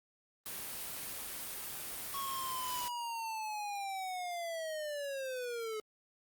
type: noise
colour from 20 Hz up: white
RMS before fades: -42 dBFS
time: 0.46-2.88 s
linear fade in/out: 0 ms
type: linear sweep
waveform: square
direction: down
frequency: 1108.7 to 425.9 Hz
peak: -38 dBFS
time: 2.14-5.8 s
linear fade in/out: 2 ms
effects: Opus 32 kbps